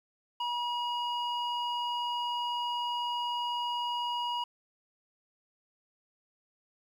square tone with low-pass filter, 962 Hz, B5, 46 cents flat, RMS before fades -33 dBFS, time 0.4-4.44 s, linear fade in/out 5 ms, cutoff 3200 Hz, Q 1.8, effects 10-bit

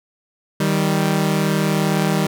sawtooth tone pair together, 156.5 / 195.89 Hz, D#3 / G3, +10 / -1 cents, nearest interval major third, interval 389 cents, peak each -15 dBFS, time 0.6-2.27 s, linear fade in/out 5 ms, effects none

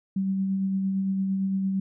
sine tone with tremolo, 192.7 Hz, G3, 29 cents flat, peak -22 dBFS, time 0.16-1.8 s, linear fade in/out 5 ms, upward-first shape sine, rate 8.8 Hz, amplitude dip 25%, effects none

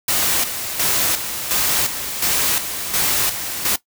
white noise with tremolo, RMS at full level -18 dBFS, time 0.08-3.76 s, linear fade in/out 5 ms, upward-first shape square, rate 1.4 Hz, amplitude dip 60%, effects noise-tail reverb RT60 0.1 s tail -17 dB re dry

